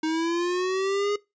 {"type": "linear sweep", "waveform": "square", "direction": "up", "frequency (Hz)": [312.6, 415.3], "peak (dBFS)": -24, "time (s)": [0.03, 1.16], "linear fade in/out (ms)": 5, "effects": ["noise-tail reverb RT60 0.2 s tail -20 dB re dry", "resampled to 16000 Hz"]}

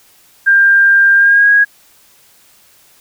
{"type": "tone with pitch glide", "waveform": "sine", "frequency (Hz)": [1595, 1650.3], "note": ["G6", "G#6"], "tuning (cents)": [30, -11], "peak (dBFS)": -5, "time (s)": [0.46, 1.65], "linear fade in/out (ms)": 20, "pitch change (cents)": 59, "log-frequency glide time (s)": [1.15, 1.52], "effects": ["white hiss -48 dBFS RMS until 3 s"]}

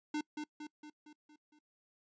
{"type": "tone with echo", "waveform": "square", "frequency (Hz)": 300.7, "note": "D4", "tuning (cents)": 41, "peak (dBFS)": -34, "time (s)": [0.14, 0.21], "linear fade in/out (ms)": 5, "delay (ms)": 230, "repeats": 6, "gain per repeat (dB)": -5, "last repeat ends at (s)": 1.59, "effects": ["noise-tail reverb RT60 0.1 s tail -24 dB re dry", "resampled to 16000 Hz"]}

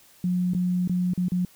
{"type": "tone with dropouts", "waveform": "sine", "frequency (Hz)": 180, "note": "F#3", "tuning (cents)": -47, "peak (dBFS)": -21, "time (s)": [0.24, 1.45], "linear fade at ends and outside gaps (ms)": 2, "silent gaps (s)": [[0.536, 0.548], [0.876, 0.895], [1.136, 1.176], [1.284, 1.319]], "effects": ["white hiss -55 dBFS RMS until 1.55 s"]}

